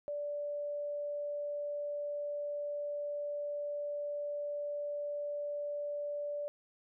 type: tone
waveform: sine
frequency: 583 Hz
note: D5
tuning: 13 cents flat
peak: -35 dBFS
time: 0.08-6.48 s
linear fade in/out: 0 ms
effects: none